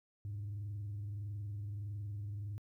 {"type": "tone with frequency modulation", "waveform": "sine", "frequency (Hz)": 102.5, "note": "G#2", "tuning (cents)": -22, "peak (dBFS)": -37, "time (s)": [0.25, 2.58], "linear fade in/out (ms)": 0, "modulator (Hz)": 21.6, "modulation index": 0.24, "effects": ["tanh soft clip ceiling -37 dBFS", "13-bit"]}